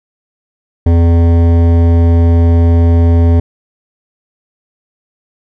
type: tone with hard clipping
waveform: sine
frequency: 84.4 Hz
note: E2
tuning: 41 cents sharp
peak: -7 dBFS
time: 0.86-3.4 s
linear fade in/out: 5 ms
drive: 14 dB
effects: none